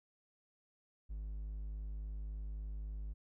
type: tone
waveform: triangle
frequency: 51.8 Hz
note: G#1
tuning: 4 cents flat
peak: -38 dBFS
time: 1.09-3.14 s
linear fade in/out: 20 ms
effects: none